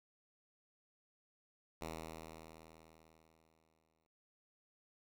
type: tone with exponential decay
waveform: 5% pulse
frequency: 80.4 Hz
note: E2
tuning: 43 cents flat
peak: -31 dBFS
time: 1.81-4.07 s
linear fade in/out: 5 ms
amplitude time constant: 490 ms
effects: none